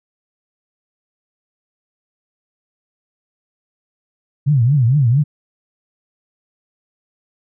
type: tone with vibrato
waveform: sine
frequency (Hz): 130.81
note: C3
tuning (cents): 0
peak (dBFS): -10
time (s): 4.46-5.24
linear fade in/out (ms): 20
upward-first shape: triangle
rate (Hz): 4.4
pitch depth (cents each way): 290
effects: none